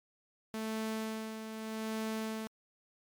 sawtooth tone with tremolo, 220 Hz, A3, in tune, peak -30 dBFS, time 0.54-2.47 s, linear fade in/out 0 ms, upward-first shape sine, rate 0.82 Hz, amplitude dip 55%, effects MP3 96 kbps

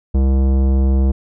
sine tone with tanh clipping, 66.6 Hz, C2, 31 cents sharp, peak -13 dBFS, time 0.14-1.12 s, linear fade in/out 10 ms, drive 16 dB, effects none

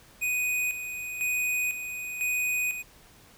square tone with tremolo, 2489 Hz, D#7, in tune, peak -26 dBFS, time 0.21-2.83 s, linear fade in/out 20 ms, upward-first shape square, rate 1 Hz, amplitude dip 60%, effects pink hiss -55 dBFS RMS until 3.37 s

